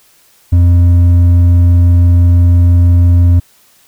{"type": "tone with hard clipping", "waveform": "sine", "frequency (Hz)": 87.4, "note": "F2", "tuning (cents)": 2, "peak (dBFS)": -5, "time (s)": [0.52, 3.4], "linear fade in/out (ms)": 10, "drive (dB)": 4, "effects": ["white hiss -48 dBFS RMS until 3.87 s"]}